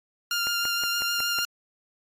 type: tone with vibrato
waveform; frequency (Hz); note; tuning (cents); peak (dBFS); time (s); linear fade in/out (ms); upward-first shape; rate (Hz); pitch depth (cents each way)
15% pulse; 1400; F6; +4; -18; 0.31-1.45; 2; triangle; 6.4; 15
type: click train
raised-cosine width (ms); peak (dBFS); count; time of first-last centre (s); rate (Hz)
0.5; -23; 6; 0.47-1.387; 5.45
effects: AAC 48 kbps